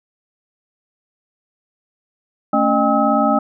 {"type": "tone cluster", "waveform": "sine", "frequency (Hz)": [222.1, 279.8, 612, 799, 1286], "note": ["A3", "C#4", "D#5", "G5", "E6"], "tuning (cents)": [16, 16, -29, 33, -43], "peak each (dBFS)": -19, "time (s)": [2.53, 3.39], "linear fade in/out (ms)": 5, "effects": []}